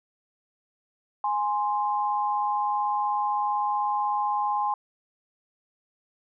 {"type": "tone pair together", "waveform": "sine", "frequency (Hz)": [830.6, 1046.5], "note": ["G#5", "C6"], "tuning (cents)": [0, 0], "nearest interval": "major third", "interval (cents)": 400, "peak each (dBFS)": [-25, -27], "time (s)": [1.24, 4.74], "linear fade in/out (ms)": 2, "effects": []}